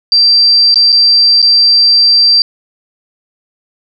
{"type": "tone with dropouts", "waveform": "sine", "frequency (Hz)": 4700, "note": "D8", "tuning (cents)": 1, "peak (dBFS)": -4, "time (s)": [0.12, 2.42], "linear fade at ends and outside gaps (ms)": 1, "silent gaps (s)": [[0.743, 0.757], [0.921, 0.926], [1.418, 1.426]], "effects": []}